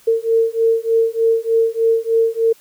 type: beating tone pair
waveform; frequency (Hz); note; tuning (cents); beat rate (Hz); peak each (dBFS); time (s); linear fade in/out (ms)
sine; 452.6 / 455.9; A4 / A#4; +49 / -39; 3.3; -16 / -16; 0.07-2.53; 10
effects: white hiss -50 dBFS RMS until 2.6 s